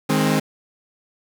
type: chord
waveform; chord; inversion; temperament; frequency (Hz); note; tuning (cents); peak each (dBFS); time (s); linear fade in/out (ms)
sawtooth; Ab major; second; equal with one note detuned; 155.56 / 207.7 / 264.7; Eb3 / Ab3 / C4; 0 / 0 / +20; -17; 0.09-0.4; 10
effects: 7-bit